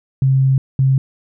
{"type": "tone bursts at uneven times", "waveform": "sine", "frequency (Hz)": 133.6, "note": "C3", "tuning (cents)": 36, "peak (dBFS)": -10, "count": 2, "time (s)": [[0.22, 0.58], [0.79, 0.98]], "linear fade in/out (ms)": 2, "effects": []}